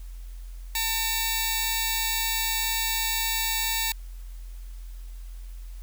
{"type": "tone cluster", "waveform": "10% pulse", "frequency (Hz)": [899, 2292, 3887], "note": ["A5", "D7", "B7"], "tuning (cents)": [37, -43, -28], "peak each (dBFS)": -21, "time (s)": [0.75, 3.92], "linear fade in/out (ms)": 2, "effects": ["added 43 Hz sine -36 dBFS peak until 5.82 s", "white hiss -57 dBFS RMS until 5.82 s"]}